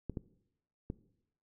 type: clicks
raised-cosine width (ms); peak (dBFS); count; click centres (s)
3; -24; 3; 0.097 / 0.172 / 0.901
effects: noise-tail reverb RT60 0.8 s tail -19 dB re dry

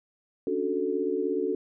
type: chord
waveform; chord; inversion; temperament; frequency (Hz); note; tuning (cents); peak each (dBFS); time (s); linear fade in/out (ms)
sine; D major seventh; third; equal; 277.2 / 293.7 / 370 / 440; C#4 / D4 / F#4 / A4; 0 / 0 / 0 / 0; -34 / -33 / -29 / -29; 0.47-1.55; 2
effects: none

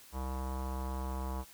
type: tone with low-pass filter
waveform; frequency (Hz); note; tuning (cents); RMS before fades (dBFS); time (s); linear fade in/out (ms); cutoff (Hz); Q
square; 65.4; C2; 0; -37; 0.12-1.45; 50; 1000; 4.2
effects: white hiss -56 dBFS RMS until 1.53 s

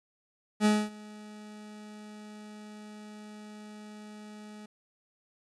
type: tone with ADSR envelope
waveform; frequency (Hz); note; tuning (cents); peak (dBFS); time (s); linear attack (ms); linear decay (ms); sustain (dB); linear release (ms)
40% pulse; 211.2; G#3; +29; -19; 0.6-4.66; 53; 240; -24; 6
effects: resampled to 24000 Hz + 10-bit

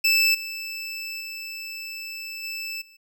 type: tone with level steps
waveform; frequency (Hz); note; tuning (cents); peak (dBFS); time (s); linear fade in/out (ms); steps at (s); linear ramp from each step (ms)
25% pulse; 2637; E7; 0; -13 / -27 / -29 / -26 / -46; 0.04-2.97; 10; 0.34 / 1.2 / 2.43 / 2.81; 10
effects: none

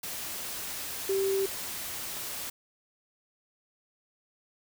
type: tone in noise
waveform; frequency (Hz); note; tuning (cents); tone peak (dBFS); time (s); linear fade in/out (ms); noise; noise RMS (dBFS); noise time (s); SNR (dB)
sine; 388.9; G4; -14; -25; 1.09-1.46; 5; white; -37; 0.03-2.5; +9
effects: none

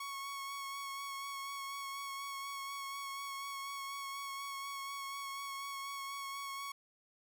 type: tone with vibrato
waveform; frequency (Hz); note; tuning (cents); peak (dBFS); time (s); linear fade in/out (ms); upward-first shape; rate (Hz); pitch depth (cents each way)
sawtooth; 1106; C#6; -4; -37; 0-6.72; 5; sine; 4.1; 18
effects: none

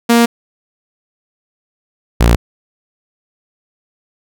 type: tone pair in turn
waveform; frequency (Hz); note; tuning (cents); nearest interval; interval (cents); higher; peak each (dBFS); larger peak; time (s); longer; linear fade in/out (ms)
sawtooth; 234.5 / 58.02; A#3 / A#1; +11 / -7; 2 octaves; 2418; first; -3; neither; 0.09-0.26 / 2.2-2.36; first; 10
effects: none

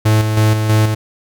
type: tone with tremolo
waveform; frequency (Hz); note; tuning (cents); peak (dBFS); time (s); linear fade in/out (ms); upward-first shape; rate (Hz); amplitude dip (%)
45% pulse; 108.3; A2; -27; -9; 0.05-0.95; 10; square; 3.1; 45
effects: none

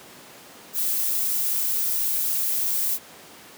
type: noise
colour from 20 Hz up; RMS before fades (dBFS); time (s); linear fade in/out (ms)
violet; -24; 0.73-2.99; 50
effects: pink hiss -45 dBFS RMS until 3.57 s + high-pass 200 Hz 12 dB/octave

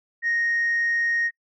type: tone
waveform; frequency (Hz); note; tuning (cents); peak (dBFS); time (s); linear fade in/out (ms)
sine; 1864.7; A#6; 0; -19; 0.22-1.31; 50
effects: noise-tail reverb RT60 0.1 s tail -25 dB re dry + tanh soft clip ceiling -17 dBFS

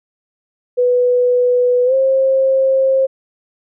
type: tone with pitch glide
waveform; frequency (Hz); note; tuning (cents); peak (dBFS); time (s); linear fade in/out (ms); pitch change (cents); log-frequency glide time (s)
sine; 493.9 to 532.4; B4 to C5; 0 to +30; -10; 0.77-3.07; 20; +130; 1.85-1.94
effects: none

